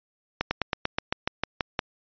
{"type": "slowing click train", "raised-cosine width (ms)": 0.3, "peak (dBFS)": -8, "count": 11, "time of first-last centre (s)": [0.41, 1.792], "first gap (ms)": 100, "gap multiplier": 1.07, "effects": ["resampled to 11025 Hz"]}